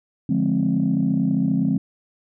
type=chord; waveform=sine; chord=D half-diminished seventh; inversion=none; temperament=just; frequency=146.83 / 176.2 / 211.4 / 264.3 Hz; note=D3 / F3 / Ab3 / C4; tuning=0 / +16 / +31 / +18 cents; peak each=-25 / -22 / -22 / -21 dBFS; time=0.29-1.78 s; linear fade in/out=5 ms; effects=tanh soft clip ceiling -10 dBFS